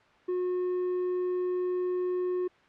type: tone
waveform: triangle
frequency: 362.2 Hz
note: F#4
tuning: 37 cents flat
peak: -25 dBFS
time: 0.28-2.48 s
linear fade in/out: 10 ms
effects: white hiss -59 dBFS RMS until 2.68 s + low-pass 2000 Hz 12 dB/octave